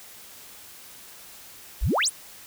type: exponential sweep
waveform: sine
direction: up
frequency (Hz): 34.65 to 11890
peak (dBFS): -20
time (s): 1.81-2.1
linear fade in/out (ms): 20
effects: white hiss -46 dBFS RMS until 2.46 s